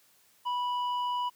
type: tone with low-pass filter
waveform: square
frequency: 983 Hz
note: B5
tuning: 8 cents flat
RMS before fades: -31 dBFS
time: 0.45-1.3 s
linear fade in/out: 20 ms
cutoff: 2100 Hz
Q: 3.7
effects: white hiss -64 dBFS RMS until 1.35 s + high-pass 80 Hz 12 dB/octave